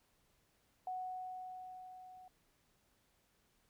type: tone with level ramp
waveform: sine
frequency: 740 Hz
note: F#5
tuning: in tune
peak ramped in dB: -38 to -54 dBFS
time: 0.87-2.28 s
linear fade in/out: 2 ms
effects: pink hiss -75 dBFS RMS until 3.69 s